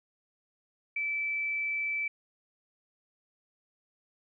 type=tone; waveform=sine; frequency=2317 Hz; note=D7; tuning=24 cents flat; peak=-29 dBFS; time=0.96-2.08 s; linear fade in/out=5 ms; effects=none